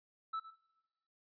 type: tone with echo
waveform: triangle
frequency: 1313 Hz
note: E6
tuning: 7 cents flat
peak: -34 dBFS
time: 0.33-0.4 s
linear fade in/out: 10 ms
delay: 110 ms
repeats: 1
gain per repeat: -15 dB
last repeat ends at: 0.51 s
effects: noise-tail reverb RT60 1.0 s tail -18 dB re dry + resampled to 11025 Hz